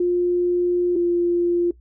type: tone pair in turn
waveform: sine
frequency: 353.6 / 347.7 Hz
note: F4 / F4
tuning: +22 / -8 cents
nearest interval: unison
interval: 30 cents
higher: first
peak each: -16 dBFS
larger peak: neither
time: 0-0.96 / 0.96-1.71 s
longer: first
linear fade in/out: 5 ms
effects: noise-tail reverb RT60 0.1 s tail -18 dB re dry + added 60 Hz sine -47 dBFS peak until 1.8 s